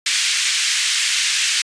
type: band-pass noise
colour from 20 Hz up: pink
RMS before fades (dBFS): -19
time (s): 0.06-1.62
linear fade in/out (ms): 5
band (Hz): 2000 to 8600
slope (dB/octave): 24
effects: resampled to 22050 Hz